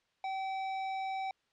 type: tone with hard clipping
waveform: triangle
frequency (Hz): 768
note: G5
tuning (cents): -36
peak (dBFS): -36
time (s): 0.24-1.31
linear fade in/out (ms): 2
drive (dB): 17
effects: white hiss -75 dBFS RMS until 1.52 s + low-pass 4000 Hz 12 dB/octave